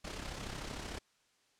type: noise with amplitude modulation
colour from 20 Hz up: pink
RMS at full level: -40 dBFS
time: 0.04-0.99 s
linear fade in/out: 10 ms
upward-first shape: sine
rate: 33.3 Hz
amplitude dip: 55%
effects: white hiss -72 dBFS RMS until 1.59 s + low-pass 7000 Hz 12 dB/octave